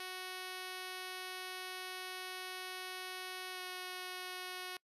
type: tone with pitch glide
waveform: 5% pulse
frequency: 370 to 366.8 Hz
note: F#4 to F#4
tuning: 0 to -15 cents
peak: -31 dBFS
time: 0-4.77 s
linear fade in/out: 2 ms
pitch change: -15 cents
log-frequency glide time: 3.52-3.6 s
effects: noise-tail reverb RT60 0.1 s tail -25 dB re dry + resampled to 32000 Hz